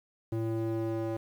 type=tone with band-pass filter sweep; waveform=square; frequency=112.4 Hz; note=A2; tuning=37 cents sharp; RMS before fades=-32 dBFS; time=0.32-1.17 s; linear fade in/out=5 ms; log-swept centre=260 to 460 Hz; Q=1.6; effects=10-bit